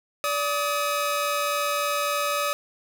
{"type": "tone pair together", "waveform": "sawtooth", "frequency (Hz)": [580, 1263.5], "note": ["D5", "D#6"], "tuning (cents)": [-22, 26], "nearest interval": "octave + minor second", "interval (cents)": 1348, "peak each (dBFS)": [-23, -22], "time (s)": [0.24, 2.53], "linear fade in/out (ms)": 0, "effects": []}